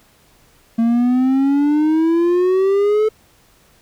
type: exponential sweep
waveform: triangle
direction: up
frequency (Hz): 226.8 to 437.4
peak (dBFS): -10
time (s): 0.78-3.09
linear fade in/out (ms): 10
effects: pink hiss -53 dBFS RMS until 3.81 s